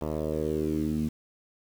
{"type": "tone with low-pass filter sweep", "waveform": "10% pulse", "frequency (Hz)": 77.4, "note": "D#2", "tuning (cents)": -9, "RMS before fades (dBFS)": -29, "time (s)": [0.01, 1.09], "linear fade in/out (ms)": 10, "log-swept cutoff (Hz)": [790, 220], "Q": 3.5, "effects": ["8-bit"]}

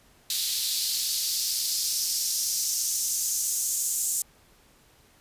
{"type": "noise with high-pass filter sweep", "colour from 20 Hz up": "white", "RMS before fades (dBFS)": -27, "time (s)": [0.3, 4.22], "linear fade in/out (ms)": 2, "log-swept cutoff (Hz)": [3900, 7400], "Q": 2.8, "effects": ["pink hiss -59 dBFS RMS until 5.2 s", "resampled to 32000 Hz"]}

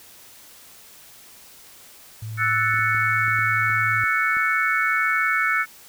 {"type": "tone with pitch glide", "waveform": "sine", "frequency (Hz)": [110, 111.02], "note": ["A2", "A2"], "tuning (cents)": [0, 16], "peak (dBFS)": -29, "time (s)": [2.22, 4.04], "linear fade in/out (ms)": 5, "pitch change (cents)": 16, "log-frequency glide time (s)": [2.36, 3.17]}
{"type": "chord", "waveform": "sine", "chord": "F# minor seventh", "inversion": "third", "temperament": "equal", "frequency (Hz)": [1318.5, 1480, 1760, 2217], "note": ["E6", "F#6", "A6", "C#7"], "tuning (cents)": [0, 0, 0, 0], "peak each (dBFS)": [-24, -24, -25, -23], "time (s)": [2.37, 5.66], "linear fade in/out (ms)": 50}
{"type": "clicks", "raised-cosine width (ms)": 3, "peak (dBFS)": -30, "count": 8, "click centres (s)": [2.741, 2.791, 2.948, 3.281, 3.39, 3.701, 4.04, 4.369]}
{"effects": ["white hiss -47 dBFS RMS until 5.88 s"]}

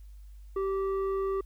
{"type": "tone with low-pass filter", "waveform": "square", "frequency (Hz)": 388.1, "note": "G4", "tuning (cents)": -17, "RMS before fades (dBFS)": -30, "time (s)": [0.56, 1.41], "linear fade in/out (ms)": 5, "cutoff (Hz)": 930, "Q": 2.1, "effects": ["added 50 Hz sine -45 dBFS peak until 1.45 s", "white hiss -70 dBFS RMS until 1.45 s"]}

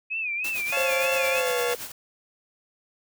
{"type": "tone with vibrato", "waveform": "sine", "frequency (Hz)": 2503, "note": "D#7", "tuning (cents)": 10, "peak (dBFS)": -26, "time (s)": [0.1, 1.42], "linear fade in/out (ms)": 20, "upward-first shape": "sine", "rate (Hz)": 3.2, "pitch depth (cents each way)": 120}
{"type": "noise with tremolo", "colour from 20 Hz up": "white", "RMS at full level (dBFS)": -34, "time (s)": [0.44, 1.92], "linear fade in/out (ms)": 5, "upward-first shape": "sine", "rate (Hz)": 8.8, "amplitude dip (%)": 65}
{"type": "chord", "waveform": "15% pulse", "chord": "Db augmented", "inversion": "none", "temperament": "just", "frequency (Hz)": [554.4, 693, 866.2], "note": ["Db5", "F5", "A5"], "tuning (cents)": [0, -14, -27], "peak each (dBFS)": [-25, -24, -27], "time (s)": [0.72, 1.74], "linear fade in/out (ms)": 5}
{"type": "tone with pitch glide", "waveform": "sine", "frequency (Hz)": [529, 485.1], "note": ["C5", "B4"], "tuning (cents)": [19, -31], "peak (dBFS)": -25, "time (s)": [0.77, 1.75], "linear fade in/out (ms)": 2, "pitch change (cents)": -150, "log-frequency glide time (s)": [1.31, 1.61]}
{"effects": []}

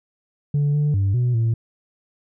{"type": "tone with pitch steps", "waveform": "sine", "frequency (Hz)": [144.9, 147.8, 98, 123.1, 114.2], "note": ["D3", "D3", "G2", "B2", "A#2"], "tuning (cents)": [-23, 11, 0, -5, -35], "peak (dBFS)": -14, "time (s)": [0.54, 1.54], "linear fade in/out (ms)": 5, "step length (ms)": 200, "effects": ["tanh soft clip ceiling -15 dBFS"]}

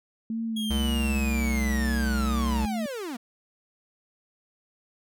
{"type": "tone with vibrato", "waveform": "sine", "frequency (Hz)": 221.6, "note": "A3", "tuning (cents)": 13, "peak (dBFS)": -27, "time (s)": [0.3, 2.86], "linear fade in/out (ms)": 2, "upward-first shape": "sine", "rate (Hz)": 2, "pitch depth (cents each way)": 47}
{"type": "linear sweep", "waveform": "45% pulse", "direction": "down", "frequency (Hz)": [3322, 220], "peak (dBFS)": -32, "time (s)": [0.56, 3.17], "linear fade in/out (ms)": 10}
{"type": "tone with pitch glide", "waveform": "square", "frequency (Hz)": [66.9, 64.4], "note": ["C2", "C2"], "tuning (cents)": [39, -27], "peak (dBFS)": -26, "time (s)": [0.7, 2.66], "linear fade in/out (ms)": 10, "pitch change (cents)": -66, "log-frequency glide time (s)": [1.16, 1.48]}
{"effects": []}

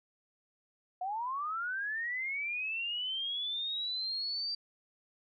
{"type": "linear sweep", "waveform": "sine", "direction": "up", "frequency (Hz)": [711, 4699], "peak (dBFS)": -33, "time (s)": [1.01, 4.55], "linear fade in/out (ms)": 5, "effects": []}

